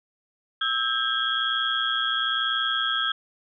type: tone cluster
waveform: sine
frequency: 1306 / 1597 / 3227 / 3348 Hz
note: E6 / G6 / G7 / G#7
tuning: -17 / +32 / +50 / +13 cents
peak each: -28 dBFS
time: 0.61-3.12 s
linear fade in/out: 5 ms
effects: none